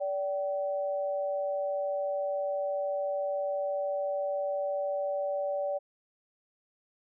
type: tone pair together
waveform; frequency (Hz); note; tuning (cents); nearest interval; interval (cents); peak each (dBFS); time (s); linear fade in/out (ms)
sine; 577 / 770; D5 / G5; -31 / -31; perfect fourth; 500; -29 / -37; 0-5.79; 20
effects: none